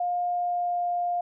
sine tone with pitch glide, 709 to 704.1 Hz, F5 to F5, +26 to +14 cents, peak -24 dBFS, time 0-1.21 s, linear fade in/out 5 ms, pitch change -12 cents, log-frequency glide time 0.23-0.86 s, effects none

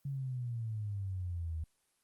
sine exponential sweep, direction down, 141.3 to 77.78 Hz, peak -35 dBFS, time 0.05-1.64 s, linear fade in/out 5 ms, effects white hiss -75 dBFS RMS until 2.03 s + Opus 24 kbps

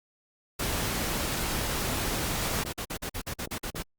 pink noise, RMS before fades -30 dBFS, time 0.59-2.64 s, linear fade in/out 10 ms
clicks, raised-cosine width 2 ms, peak -26 dBFS, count 7, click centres 2.139 / 2.651 / 3.196 / 3.474 / 3.573 / 3.64 / 3.748 s
pink noise bursts, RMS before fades -34 dBFS, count 12, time 2.41-3.828 s, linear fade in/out 10 ms, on 76 ms, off 46 ms
effects Opus 48 kbps

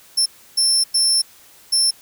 30% pulse tone bursts at uneven times, 5360 Hz, E8, 28 cents sharp, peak -10 dBFS, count 4, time 0.17-0.26 / 0.57-0.84 / 0.94-1.22 / 1.72-1.91 s, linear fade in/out 10 ms, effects white hiss -48 dBFS RMS until 2.01 s

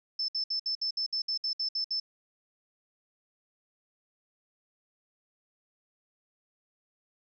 sine tone bursts, 5274 Hz, E8, in tune, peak -28 dBFS, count 12, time 0.19-2 s, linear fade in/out 5 ms, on 94 ms, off 62 ms, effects none

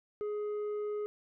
sine tone with tanh clipping, 418.1 Hz, G#4, 12 cents sharp, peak -34 dBFS, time 0.21-1.06 s, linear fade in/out 0 ms, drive 5 dB, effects none

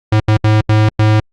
square tone bursts at uneven times, 107.7 Hz, A2, 37 cents flat, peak -8 dBFS, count 5, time 0.12-0.2 / 0.28-0.37 / 0.44-0.61 / 0.69-0.89 / 0.99-1.2 s, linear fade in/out 5 ms, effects low-pass 4000 Hz 12 dB/octave + Opus 48 kbps

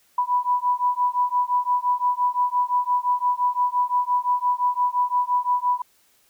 sine beating tone pair, 984 / 989.8 Hz, B5 / B5, -7 / +4 cents, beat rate 5.8 Hz, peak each -22 dBFS, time 0.18-5.82 s, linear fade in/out 5 ms, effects white hiss -61 dBFS RMS until 6.29 s

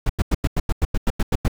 brown noise bursts, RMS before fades -17 dBFS, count 12, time 0.06-1.481 s, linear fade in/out 5 ms, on 35 ms, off 91 ms, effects none

